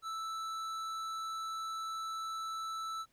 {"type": "tone with tanh clipping", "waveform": "triangle", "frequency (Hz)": 1318.5, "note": "E6", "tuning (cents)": 0, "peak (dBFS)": -39, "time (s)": [0.02, 3.06], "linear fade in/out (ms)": 50, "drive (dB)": 17, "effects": ["pink hiss -73 dBFS RMS until 3.12 s"]}